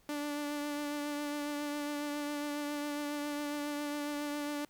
sawtooth tone with vibrato, 292.6 Hz, D4, 6 cents flat, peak -31 dBFS, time 0.09-4.65 s, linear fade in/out 2 ms, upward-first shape triangle, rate 7.3 Hz, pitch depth 22 cents each way, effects pink hiss -67 dBFS RMS until 4.69 s

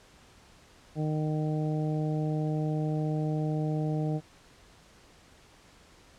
harmonic tone, 153.8 Hz, D#3, 20 cents flat, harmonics 1 / 2 / 3 / 4 / 5, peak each -28 / -34 / -38 / -40 / -42 dBFS, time 0.95-4.21 s, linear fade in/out 50 ms, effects pink hiss -57 dBFS RMS until 6.18 s + low-pass 8000 Hz 12 dB/octave

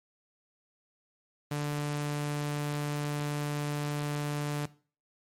sawtooth tone, 146.83 Hz, D3, in tune, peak -26 dBFS, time 1.51-4.66 s, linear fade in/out 5 ms, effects noise-tail reverb RT60 0.4 s tail -19 dB re dry + MP3 64 kbps

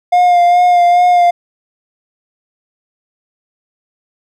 triangle tone with vibrato, 708 Hz, F5, 23 cents sharp, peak -4 dBFS, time 0.12-1.31 s, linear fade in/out 10 ms, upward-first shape sine, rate 2.4 Hz, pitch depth 23 cents each way, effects none

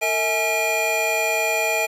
square tone cluster, 452.4 / 646 / 842 / 2410 Hz, A4 / E5 / G#5 / D7, +48 / -35 / +24 / +44 cents, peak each -29 / -25 / -28 / -23 dBFS, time 0.01-1.87 s, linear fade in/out 20 ms, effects resampled to 32000 Hz + 8-bit

